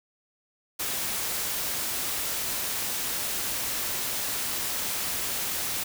white noise, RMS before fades -30 dBFS, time 0.79-5.84 s, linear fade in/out 10 ms, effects none

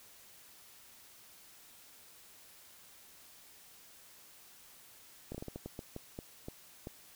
slowing click train, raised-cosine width 2 ms, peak -28 dBFS, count 12, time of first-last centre 5.32-6.871 s, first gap 26 ms, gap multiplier 1.31, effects white hiss -58 dBFS RMS until 7.15 s

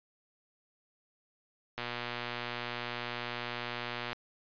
click train, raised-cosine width 0.3 ms, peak -20 dBFS, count 283, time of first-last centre 1.78-4.13 s, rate 120 Hz, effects resampled to 11025 Hz

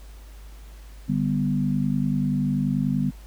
sine chord, G major, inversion second, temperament equal with one note detuned, 146.24 / 196 / 246.9 Hz, D3 / G3 / B3, -7 / 0 / 0 cents, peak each -25 dBFS, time 1.08-3.11 s, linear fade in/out 20 ms, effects added 51 Hz sine -40 dBFS peak until 3.26 s + pink hiss -53 dBFS RMS until 3.26 s

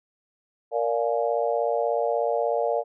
sine chord, Bb dominant seventh, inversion none, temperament just, 466.2 / 582.7 / 699.2 / 839.1 Hz, Bb4 / D5 / F5 / Ab5, 0 / -14 / +2 / +18 cents, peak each -26 / -26 / -27 / -32 dBFS, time 0.71-2.84 s, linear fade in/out 50 ms, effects none

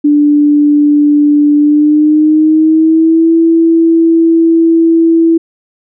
sine tone with pitch glide, 293.7 to 329.7 Hz, D4 to E4, 0 to 0 cents, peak -4 dBFS, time 0.04-5.38 s, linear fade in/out 10 ms, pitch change +200 cents, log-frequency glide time 1.56-3.33 s, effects none

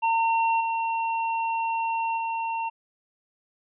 square tone with level steps, 910 Hz, A#5, 42 cents flat, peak -21 / -25 / -27 dBFS, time 0.02-2.7 s, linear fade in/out 20 ms, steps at 0.6 / 2.17 s, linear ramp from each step 10 ms, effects resampled to 8000 Hz

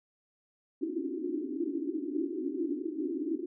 pink band-pass noise, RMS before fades -34 dBFS, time 0.81-3.46 s, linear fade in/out 10 ms, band 270 to 370 Hz, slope 96 dB/octave, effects none

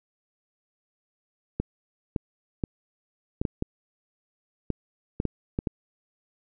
clicks, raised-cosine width 3 ms, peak -13 dBFS, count 11, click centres 1.6 / 2.162 / 2.638 / 3.415 / 3.452 / 3.624 / 4.703 / 5.201 / 5.253 / 5.589 / 5.672 s, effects none

